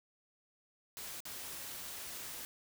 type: noise with dropouts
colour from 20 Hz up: white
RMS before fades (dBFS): -45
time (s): 0.97-2.45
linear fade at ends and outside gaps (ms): 0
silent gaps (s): 1.204-1.254
effects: none